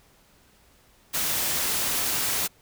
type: noise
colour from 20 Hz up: white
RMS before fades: -26 dBFS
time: 1.13-2.48 s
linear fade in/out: 20 ms
effects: pink hiss -59 dBFS RMS until 2.61 s